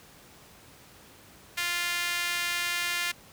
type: tone with high-pass filter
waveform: sawtooth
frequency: 348.9 Hz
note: F4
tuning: 2 cents flat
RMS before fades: -30 dBFS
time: 1.57-3.12 s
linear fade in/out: 10 ms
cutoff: 2000 Hz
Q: 1.6
effects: pink hiss -53 dBFS RMS until 3.32 s + high-pass 60 Hz 12 dB/octave